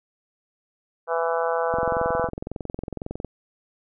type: harmonic tone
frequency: 166.1 Hz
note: E3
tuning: 13 cents sharp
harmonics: 3 / 4 / 5 / 6 / 7 / 8 / 9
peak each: -25 / -27 / -29 / -31 / -32 / -33 / -34 dBFS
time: 1.07-2.3 s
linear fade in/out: 50 ms
type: click train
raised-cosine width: 2 ms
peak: -17 dBFS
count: 34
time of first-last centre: 1.74-3.247 s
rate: 21.9 Hz
effects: none